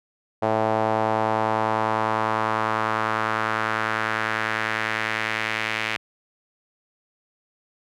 sawtooth tone with band-pass filter sweep, 110 Hz, A2, in tune, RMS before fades -24 dBFS, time 0.42-5.97 s, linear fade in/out 10 ms, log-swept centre 700 to 2300 Hz, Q 2.1, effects none

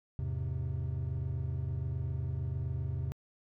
triangle chord, E augmented, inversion none, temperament equal, 82.41 / 103.83 / 130.81 Hz, E2 / G#2 / B#2, 0 / 0 / 0 cents, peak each -34 / -37 / -33 dBFS, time 0.19-3.12 s, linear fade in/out 0 ms, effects tanh soft clip ceiling -23 dBFS

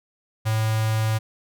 square tone with notch filter, 110 Hz, A2, in tune, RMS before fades -22 dBFS, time 0.45-1.19 s, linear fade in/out 20 ms, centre 300 Hz, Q 1, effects none

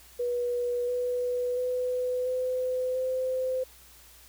sine tone with pitch steps, 486.2 / 493.3 / 500.4 / 507.7 / 515.1 Hz, B4 / B4 / B4 / B4 / C5, -27 / -2 / +23 / +48 / -27 cents, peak -26 dBFS, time 0.19-3.64 s, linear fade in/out 10 ms, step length 690 ms, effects added 60 Hz sine -58 dBFS peak until 4.28 s + white hiss -54 dBFS RMS until 4.28 s

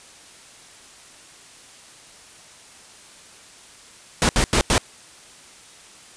pink noise bursts at uneven times, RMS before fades -17 dBFS, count 4, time 4.22-4.29 / 4.36-4.44 / 4.53-4.61 / 4.7-4.78 s, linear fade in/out 0 ms, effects white hiss -46 dBFS RMS until 6.16 s + resampled to 22050 Hz

